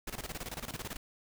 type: noise with tremolo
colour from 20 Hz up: pink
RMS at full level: -39 dBFS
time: 0.07-0.97 s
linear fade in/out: 5 ms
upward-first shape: square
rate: 18 Hz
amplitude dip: 80%
effects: none